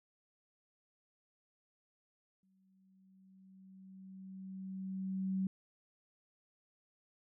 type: tone with exponential growth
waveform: sine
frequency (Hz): 190.1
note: F#3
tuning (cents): +47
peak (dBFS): -31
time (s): 2.43-5.47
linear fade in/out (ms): 2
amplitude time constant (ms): 660
effects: none